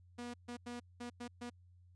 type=tone bursts at uneven times; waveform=sawtooth; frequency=241.4 Hz; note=B3; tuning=39 cents flat; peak=-39 dBFS; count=6; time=0.18-0.34 / 0.48-0.57 / 0.66-0.8 / 1-1.1 / 1.2-1.28 / 1.41-1.5 s; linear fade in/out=10 ms; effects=added 89 Hz sine -60 dBFS peak until 1.95 s + resampled to 22050 Hz